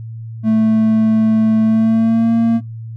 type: tone with pitch glide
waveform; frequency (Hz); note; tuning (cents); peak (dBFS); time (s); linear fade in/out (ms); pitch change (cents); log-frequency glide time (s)
triangle; 220 to 229.2; A3 to A#3; 0 to -29; -8; 0.43-2.61; 50; +71; 1.63-2.33
effects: noise-tail reverb RT60 0.2 s tail -23 dB re dry + added 113 Hz sine -26 dBFS peak until 2.96 s